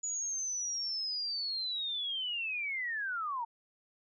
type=linear sweep; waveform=sine; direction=down; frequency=6900 to 896 Hz; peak=-33 dBFS; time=0.03-3.45 s; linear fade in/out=10 ms; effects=none